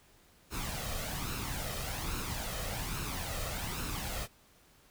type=noise with flanger; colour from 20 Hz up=pink; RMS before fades=-37 dBFS; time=0.5-4.28 s; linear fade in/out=50 ms; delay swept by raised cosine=0.74 to 1.62 ms; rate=1.2 Hz; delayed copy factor=+0.55; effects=pink hiss -63 dBFS RMS until 4.9 s